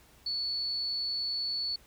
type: tone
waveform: sine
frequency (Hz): 4435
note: C#8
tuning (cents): 0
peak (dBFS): -30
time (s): 0.26-1.76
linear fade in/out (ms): 5
effects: added 60 Hz sine -64 dBFS peak until 1.86 s + pink hiss -60 dBFS RMS until 1.86 s